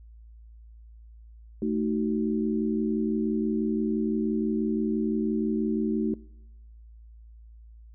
sine chord, D# diminished, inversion second, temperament equal with one note detuned, 220 / 311.1 / 377.1 Hz, A3 / D#4 / F#4, 0 / 0 / +33 cents, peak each -27 / -30 / -31 dBFS, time 1.62-6.14 s, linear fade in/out 2 ms, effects noise-tail reverb RT60 1.0 s tail -24 dB re dry + added 56 Hz sine -46 dBFS peak until 7.94 s

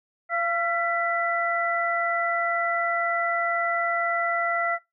sine tone cluster, 685 / 1361 / 1984 Hz, F5 / F6 / B6, -34 / -45 / +7 cents, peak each -27 / -26 / -27 dBFS, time 0.29-4.79 s, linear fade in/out 50 ms, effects noise-tail reverb RT60 0.2 s tail -22 dB re dry

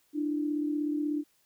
sine tone pair together, 296.8 / 333.2 Hz, D4 / E4, +18 / +19 cents, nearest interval major second, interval 201 cents, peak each -28 / -36 dBFS, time 0.13-1.24 s, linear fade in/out 50 ms, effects white hiss -69 dBFS RMS until 1.45 s

